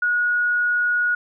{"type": "tone", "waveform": "sine", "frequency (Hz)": 1452, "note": "F#6", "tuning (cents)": -33, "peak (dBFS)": -17, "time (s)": [0.02, 1.15], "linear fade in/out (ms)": 5, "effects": []}